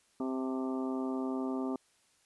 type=harmonic tone with a mistuned harmonic; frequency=131.1 Hz; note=C3; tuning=4 cents sharp; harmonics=2 / 3 / 4 / 5 / 6 / 7 / 8 / 9; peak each=-33 / -39 / -47 / -44 / -50 / -47 / -54 / -47 dBFS; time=0.2-1.76 s; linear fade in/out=2 ms; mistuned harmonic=7; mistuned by=-43 cents; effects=white hiss -69 dBFS RMS until 2.25 s + resampled to 24000 Hz